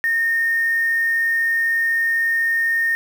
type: tone with quantisation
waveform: sine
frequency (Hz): 1834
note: A#6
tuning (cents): -29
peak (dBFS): -16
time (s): 0.04-2.95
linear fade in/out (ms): 0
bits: 6
effects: none